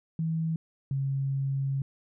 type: tone pair in turn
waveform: sine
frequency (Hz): 162 / 136.55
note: E3 / C#3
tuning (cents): -30 / -26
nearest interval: minor third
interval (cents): 296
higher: first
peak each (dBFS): -26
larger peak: neither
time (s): 0.19-0.56 / 0.91-1.82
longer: second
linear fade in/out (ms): 2
effects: none